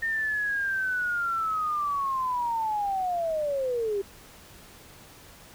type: linear sweep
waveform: sine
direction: down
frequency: 1829 to 386.3 Hz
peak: -25 dBFS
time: 0.02-4.02 s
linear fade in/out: 10 ms
effects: pink hiss -50 dBFS RMS until 5.54 s